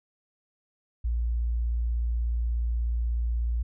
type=tone; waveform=sine; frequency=58.27 Hz; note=A#1; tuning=in tune; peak=-24 dBFS; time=1.04-3.63 s; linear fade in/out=10 ms; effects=none